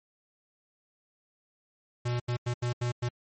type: tone bursts at uneven times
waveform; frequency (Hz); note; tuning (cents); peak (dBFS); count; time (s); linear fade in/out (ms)
square; 121.4; B2; -29; -28; 6; 2.05-2.2 / 2.28-2.37 / 2.46-2.54 / 2.62-2.73 / 2.81-2.92 / 3.02-3.09; 10
effects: MP3 32 kbps